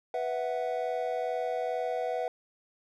triangle chord, B suspended fourth, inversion none, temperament just, 493.9 / 658.5 / 740.8 Hz, B4 / E5 / F#5, 0 / -2 / +2 cents, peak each -31 / -32 / -32 dBFS, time 0.14-2.28 s, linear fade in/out 2 ms, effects none

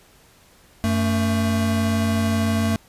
square tone pair together, 93.89 / 223.3 Hz, F#2 / A3, +26 / +26 cents, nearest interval octave + minor third, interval 1500 cents, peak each -23 / -21 dBFS, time 0.84-2.76 s, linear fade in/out 0 ms, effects pink hiss -53 dBFS RMS until 2.88 s + resampled to 32000 Hz

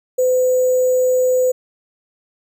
sine tone with sample-and-hold, 508 Hz, B4, 49 cents sharp, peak -12 dBFS, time 0.18-1.52 s, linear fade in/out 10 ms, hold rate 7350 Hz, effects none

